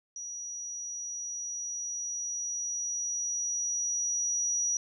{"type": "tone with level ramp", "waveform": "sine", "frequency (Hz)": 5810, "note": "F#8", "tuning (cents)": -32, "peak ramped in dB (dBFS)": [-37, -26], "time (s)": [0.16, 4.77], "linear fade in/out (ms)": 2, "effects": []}